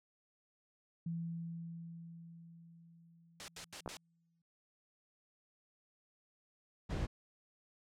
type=tone with exponential decay; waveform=sine; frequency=167.3 Hz; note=E3; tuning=26 cents sharp; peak=-36 dBFS; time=1.06-4.42 s; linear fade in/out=5 ms; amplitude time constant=730 ms
type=noise bursts; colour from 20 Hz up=white; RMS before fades=-45 dBFS; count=4; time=3.4-3.969 s; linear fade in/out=0 ms; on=80 ms; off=83 ms
type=clicks; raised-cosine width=1 ms; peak=-27 dBFS; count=2; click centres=3.861 / 3.877 s
type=noise; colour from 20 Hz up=brown; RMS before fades=-37 dBFS; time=6.89-7.07 s; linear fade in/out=20 ms
effects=low-pass 7000 Hz 12 dB/octave